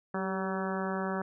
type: harmonic tone with a mistuned harmonic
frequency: 189.8 Hz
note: F#3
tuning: 44 cents sharp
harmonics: 1 / 2 / 3 / 4 / 5 / 6 / 7 / 8 / 9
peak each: -34 / -37 / -39 / -40 / -41 / -42 / -42 / -43 / -44 dBFS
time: 0.14-1.22 s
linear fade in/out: 5 ms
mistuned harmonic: 2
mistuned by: +34 cents
effects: none